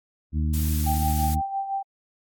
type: harmonic tone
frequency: 77 Hz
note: D#2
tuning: 17 cents flat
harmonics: 1 / 2 / 3 / 4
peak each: -22 / -30 / -31 / -38 dBFS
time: 0.32-1.42 s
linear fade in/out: 50 ms
type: noise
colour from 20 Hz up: blue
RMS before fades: -33 dBFS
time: 0.53-1.35 s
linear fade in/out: 10 ms
type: tone with tremolo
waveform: sine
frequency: 784 Hz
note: G5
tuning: in tune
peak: -23 dBFS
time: 0.86-1.83 s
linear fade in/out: 10 ms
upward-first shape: sine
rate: 5.9 Hz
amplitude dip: 60%
effects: AAC 64 kbps